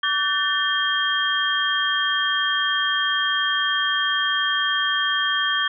sine tone cluster, 1149 / 1521 / 1778 / 3216 Hz, D6 / F#6 / A6 / G7, -38 / +47 / +18 / +44 cents, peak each -26 / -26 / -24 / -23 dBFS, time 0.03-5.68 s, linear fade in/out 5 ms, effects none

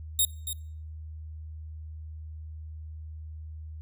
5% pulse tone with echo, 3718 Hz, A#7, 5 cents flat, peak -13 dBFS, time 0.19-0.25 s, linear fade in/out 2 ms, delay 280 ms, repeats 1, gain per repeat -10 dB, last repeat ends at 0.53 s, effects noise-tail reverb RT60 0.6 s tail -24 dB re dry + added 78 Hz sine -38 dBFS peak until 3.81 s

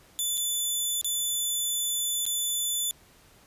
10% pulse tone with dropouts, 3500 Hz, A7, 10 cents flat, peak -18 dBFS, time 0.19-2.91 s, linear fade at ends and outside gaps 0 ms, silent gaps 0.373-0.377 / 1.013-1.045 / 2.254-2.264 s, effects pink hiss -57 dBFS RMS until 3.46 s + resampled to 32000 Hz

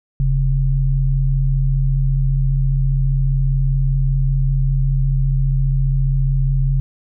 sine tone pair together, 40.17 / 135.1 Hz, E1 / C#3, -44 / -44 cents, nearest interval octave + major sixth, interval 2100 cents, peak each -16 dBFS, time 0.2-6.8 s, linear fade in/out 0 ms, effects none

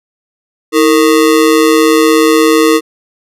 square ring-modulated tone, 389.5 Hz, G4, 11 cents flat, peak -3 dBFS, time 0.72-2.81 s, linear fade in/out 50 ms, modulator 68.5 Hz, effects resampled to 32000 Hz

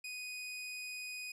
sawtooth tone, 2489 Hz, D#7, in tune, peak -38 dBFS, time 0.04-1.32 s, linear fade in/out 5 ms, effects low-pass 12000 Hz 12 dB/octave

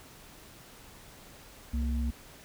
sine tone pair together, 65.41 / 233.1 Hz, C2 / A#3, 0 / 0 cents, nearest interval octave + minor seventh, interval 2200 cents, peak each -28 / -35 dBFS, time 1.73-2.11 s, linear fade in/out 10 ms, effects pink hiss -52 dBFS RMS until 2.44 s

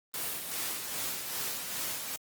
white noise with tremolo, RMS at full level -34 dBFS, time 0.14-2.16 s, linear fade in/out 0 ms, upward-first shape sine, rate 2.5 Hz, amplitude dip 40%, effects high-pass 100 Hz 12 dB/octave + Opus 24 kbps

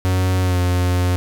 45% pulse tone with pitch glide, 92.5 to 89.87 Hz, F#2 to F#2, 0 to -50 cents, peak -15 dBFS, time 0.05-1.16 s, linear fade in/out 0 ms, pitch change -50 cents, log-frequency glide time 0.41-0.58 s, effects none

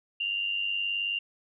sine tone pair together, 2783 / 2882 Hz, F7 / F#7, -7 / -46 cents, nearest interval minor second, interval 61 cents, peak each -28 / -35 dBFS, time 0.2-1.19 s, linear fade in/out 5 ms, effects none

